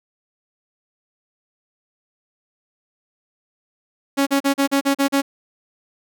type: tone bursts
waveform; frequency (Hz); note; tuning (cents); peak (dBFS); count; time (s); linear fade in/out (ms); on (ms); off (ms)
sawtooth; 277.2; C#4; 0; -11; 8; 4.17-5.22; 20; 98; 38
effects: none